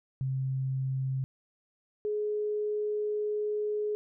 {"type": "tone pair in turn", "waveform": "sine", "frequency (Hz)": [132.5, 420.7], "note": ["C3", "G#4"], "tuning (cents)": [22, 22], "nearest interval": "octave + minor sixth", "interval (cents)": 2000, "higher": "second", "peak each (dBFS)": -28, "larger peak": "neither", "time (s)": [[0.21, 1.24], [2.05, 3.95]], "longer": "second", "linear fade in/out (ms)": 0, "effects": []}